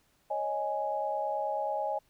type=chord; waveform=sine; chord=C# suspended second; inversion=none; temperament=just; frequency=554.4 / 623.7 / 831.5 Hz; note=C#5 / D#5 / G#5; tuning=0 / +4 / +2 cents; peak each=-36 / -34 / -32 dBFS; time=0.3-1.99 s; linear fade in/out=10 ms; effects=pink hiss -69 dBFS RMS until 2.09 s